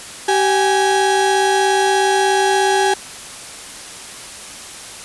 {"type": "tone pair together", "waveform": "35% pulse", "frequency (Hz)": [385.7, 828.2], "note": ["G4", "G#5"], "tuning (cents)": [-28, -5], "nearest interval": "octave + minor second", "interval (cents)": 1323, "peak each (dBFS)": -14, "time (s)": [0.28, 2.94], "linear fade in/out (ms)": 5, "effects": ["white hiss -33 dBFS RMS until 5.04 s", "resampled to 24000 Hz"]}